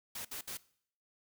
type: noise bursts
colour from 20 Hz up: white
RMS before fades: -42 dBFS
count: 3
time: 0.15-0.573 s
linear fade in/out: 5 ms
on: 99 ms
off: 63 ms
effects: noise-tail reverb RT60 0.6 s tail -20 dB re dry